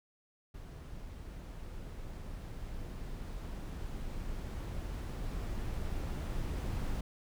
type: noise with level ramp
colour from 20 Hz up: brown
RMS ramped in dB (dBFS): -46 to -35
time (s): 0.54-7.01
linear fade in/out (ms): 5
effects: none